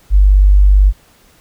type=tone; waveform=sine; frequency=49 Hz; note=G1; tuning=in tune; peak=-4 dBFS; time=0.1-0.93 s; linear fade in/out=50 ms; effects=pink hiss -49 dBFS RMS until 1.4 s